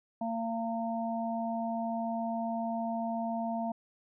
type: harmonic tone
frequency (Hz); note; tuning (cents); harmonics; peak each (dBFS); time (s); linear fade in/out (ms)
228.4; A#3; -35; 1 / 3 / 4; -34 / -34 / -40; 0.21-3.72; 5
effects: none